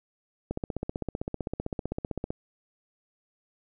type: click train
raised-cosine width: 2 ms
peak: -17 dBFS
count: 29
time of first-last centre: 0.51-2.305 s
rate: 15.6 Hz
effects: none